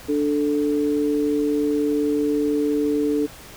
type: tone pair together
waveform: sine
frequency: 293.7 / 440.1 Hz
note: D4 / A4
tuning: 0 / 0 cents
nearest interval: perfect fifth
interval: 700 cents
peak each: -20 / -22 dBFS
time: 0.08-3.27 s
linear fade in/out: 20 ms
effects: pink hiss -42 dBFS RMS until 3.56 s